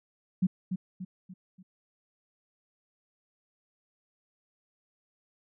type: tone with echo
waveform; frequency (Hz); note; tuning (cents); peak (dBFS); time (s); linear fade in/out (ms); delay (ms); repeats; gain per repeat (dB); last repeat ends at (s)
sine; 185; F#3; 0; -21; 0.42-0.47; 10; 290; 4; -7; 1.63
effects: none